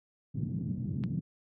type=band-pass noise; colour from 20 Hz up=pink; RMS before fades=-34 dBFS; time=0.34-1.21 s; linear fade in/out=20 ms; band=120 to 210 Hz; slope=24 dB/octave
type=click; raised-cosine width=0.3 ms; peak=-29 dBFS; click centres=1.038 s
effects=none